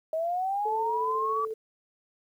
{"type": "linear sweep", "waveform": "sine", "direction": "up", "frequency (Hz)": [628, 1160], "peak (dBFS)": -26, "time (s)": [0.13, 1.45], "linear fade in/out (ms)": 2}
{"type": "tone with tremolo", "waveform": "sine", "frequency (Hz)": 440, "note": "A4", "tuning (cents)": 0, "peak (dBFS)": -30, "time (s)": [0.65, 1.54], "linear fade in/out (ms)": 10, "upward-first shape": "square", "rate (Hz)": 14, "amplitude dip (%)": 25}
{"effects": ["10-bit"]}